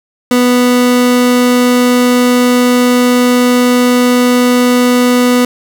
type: tone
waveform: 30% pulse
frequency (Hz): 246.9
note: B3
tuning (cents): 0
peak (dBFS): -4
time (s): 0.31-5.45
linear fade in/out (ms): 2
effects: none